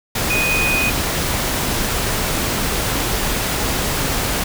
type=tone in noise; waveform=sine; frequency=2489 Hz; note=D#7; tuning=in tune; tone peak=-17 dBFS; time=0.3-0.9 s; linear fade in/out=5 ms; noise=pink; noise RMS=-20 dBFS; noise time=0.15-4.44 s; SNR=0 dB; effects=none